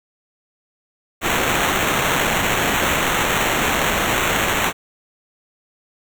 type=noise with sample-and-hold; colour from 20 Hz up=violet; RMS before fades=-19 dBFS; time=1.21-4.73 s; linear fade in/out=50 ms; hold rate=4900 Hz; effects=none